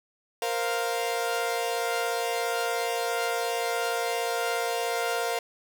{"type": "chord", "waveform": "sawtooth", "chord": "Bb suspended second", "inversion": "none", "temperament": "equal", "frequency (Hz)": [466.2, 523.3, 698.5], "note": ["Bb4", "C5", "F5"], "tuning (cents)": [0, 0, 0], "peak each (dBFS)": [-26, -30, -26], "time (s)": [0.42, 5.39], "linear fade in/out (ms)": 2, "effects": []}